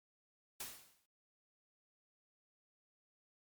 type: noise with exponential decay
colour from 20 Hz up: white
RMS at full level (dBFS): -42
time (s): 0.6-1.06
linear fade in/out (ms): 5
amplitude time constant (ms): 99
effects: MP3 96 kbps